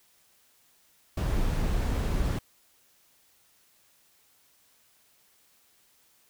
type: noise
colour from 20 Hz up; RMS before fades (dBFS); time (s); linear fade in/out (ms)
brown; -27; 1.17-2.39; 5
effects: white hiss -64 dBFS RMS until 6.29 s